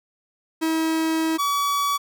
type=tone pair in turn; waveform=45% pulse; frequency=321.5 / 1139.4 Hz; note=E4 / C#6; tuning=-43 / +47 cents; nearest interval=octave + minor seventh; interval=2190 cents; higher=second; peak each=-20 dBFS; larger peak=neither; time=0.61-1.38 / 1.38-1.98 s; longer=first; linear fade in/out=20 ms; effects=none